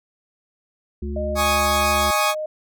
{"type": "harmonic tone", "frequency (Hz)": 71.7, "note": "D2", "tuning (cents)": -41, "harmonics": [1, 3, 5], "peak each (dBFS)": [-26, -31, -33], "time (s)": [1.02, 2.11], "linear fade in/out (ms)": 5}
{"type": "tone with pitch glide", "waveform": "sine", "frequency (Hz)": [613, 616.6], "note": ["D#5", "D#5"], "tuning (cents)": [-26, -16], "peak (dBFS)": -24, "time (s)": [1.16, 2.46], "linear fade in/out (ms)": 5, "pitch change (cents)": 10, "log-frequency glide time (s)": [1.58, 2.03]}
{"type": "chord", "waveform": "sawtooth", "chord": "Ab suspended fourth", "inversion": "none", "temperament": "equal", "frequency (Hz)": [830.6, 1108.7, 1244.5], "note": ["Ab5", "Db6", "Eb6"], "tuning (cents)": [0, 0, 0], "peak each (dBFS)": -19, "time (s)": [1.35, 2.35], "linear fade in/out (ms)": 50}
{"effects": []}